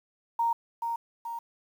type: tone with echo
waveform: sine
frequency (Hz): 929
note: A#5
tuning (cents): -6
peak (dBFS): -23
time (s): 0.39-0.53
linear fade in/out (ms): 5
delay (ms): 430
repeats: 2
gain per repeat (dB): -5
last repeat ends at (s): 1.39
effects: 9-bit